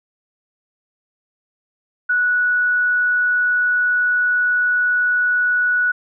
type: tone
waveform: sine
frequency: 1471 Hz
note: F#6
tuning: 11 cents flat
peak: -14 dBFS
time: 2.09-5.92 s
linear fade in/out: 10 ms
effects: none